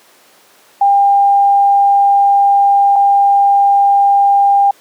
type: tone pair in turn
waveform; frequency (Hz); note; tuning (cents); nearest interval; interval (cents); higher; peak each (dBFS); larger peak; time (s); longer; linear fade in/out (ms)
sine; 800 / 800; G5 / G5; +35 / +35; unison; 0; neither; -6; neither; 0.81-2.96 / 2.96-4.71; first; 5
effects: pink hiss -46 dBFS RMS until 4.8 s + high-pass 400 Hz 12 dB/octave